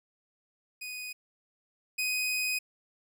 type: tone pair in turn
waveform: sawtooth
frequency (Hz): 2489 / 2503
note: D#7 / D#7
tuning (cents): 0 / +10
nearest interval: unison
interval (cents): 10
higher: second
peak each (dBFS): -34 / -25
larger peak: second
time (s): 0.81-1.13 / 1.98-2.59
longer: second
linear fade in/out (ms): 10
effects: none